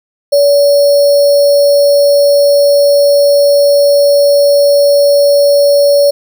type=tone with sample-and-hold; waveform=sine; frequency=570 Hz; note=C#5; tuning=48 cents sharp; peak=-4 dBFS; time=0.32-6.11 s; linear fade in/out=10 ms; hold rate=4900 Hz; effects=none